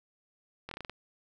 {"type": "slowing click train", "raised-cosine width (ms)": 0.3, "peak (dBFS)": -24, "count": 7, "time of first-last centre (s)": [0.69, 0.896], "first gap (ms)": 23, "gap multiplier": 1.16, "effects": []}